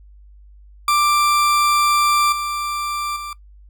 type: tone with level steps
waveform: 40% pulse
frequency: 1179 Hz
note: D6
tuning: 6 cents sharp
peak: -13 / -21 / -27 dBFS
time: 0.88-3.33 s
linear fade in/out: 2 ms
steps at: 2.32 / 3.16 s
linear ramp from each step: 5 ms
effects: noise-tail reverb RT60 0.1 s tail -19 dB re dry + added 50 Hz sine -42 dBFS peak until 3.69 s